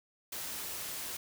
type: noise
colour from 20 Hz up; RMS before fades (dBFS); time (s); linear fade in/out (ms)
white; -40; 0.32-1.17; 5
effects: none